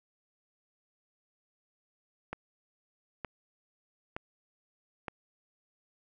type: click train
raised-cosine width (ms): 0.5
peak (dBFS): -21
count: 4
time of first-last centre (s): 2.33-5.082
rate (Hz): 1.09
effects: none